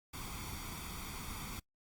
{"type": "noise with comb filter", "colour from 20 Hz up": "pink", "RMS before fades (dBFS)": -44, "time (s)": [0.13, 1.6], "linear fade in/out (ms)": 10, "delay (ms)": 0.87, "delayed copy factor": 0.65, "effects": ["noise-tail reverb RT60 0.1 s tail -24 dB re dry", "Opus 48 kbps"]}